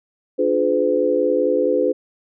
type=chord; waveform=sine; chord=D diminished seventh; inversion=none; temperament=just; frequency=293.7 / 352.4 / 422.9 / 507.5 Hz; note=D4 / F4 / Ab4 / Cb5; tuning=0 / +16 / +31 / +47 cents; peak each=-23 / -23 / -21 / -18 dBFS; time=0.38-1.93 s; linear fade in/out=20 ms; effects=none